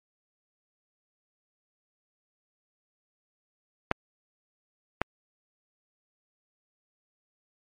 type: clicks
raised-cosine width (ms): 0.5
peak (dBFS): -8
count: 2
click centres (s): 3.914 / 5.016
effects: MP3 64 kbps